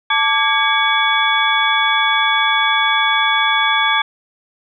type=tone cluster; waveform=sine; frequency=880 / 1166 / 1639 / 2252 / 3415 Hz; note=A5 / D6 / G#6 / C#7 / G#7; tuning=0 / -13 / -23 / +27 / +48 cents; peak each=-19 dBFS; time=0.1-4.02 s; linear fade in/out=5 ms; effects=none